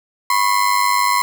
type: ring-modulated tone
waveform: 35% pulse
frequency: 1037 Hz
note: C6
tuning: 16 cents flat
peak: -9 dBFS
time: 0.3-1.22 s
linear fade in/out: 0 ms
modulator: 50.1 Hz
effects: none